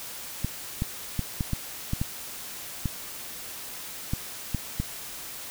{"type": "clicks", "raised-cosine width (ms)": 5, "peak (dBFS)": -14, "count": 11, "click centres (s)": [0.446, 0.821, 1.193, 1.408, 1.533, 1.934, 2.015, 2.857, 4.135, 4.547, 4.8], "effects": ["white hiss -39 dBFS RMS until 5.5 s"]}